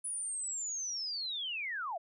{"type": "linear sweep", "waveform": "sine", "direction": "down", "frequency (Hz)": [9956, 613], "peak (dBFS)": -35, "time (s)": [0.04, 1.98], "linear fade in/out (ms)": 10, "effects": []}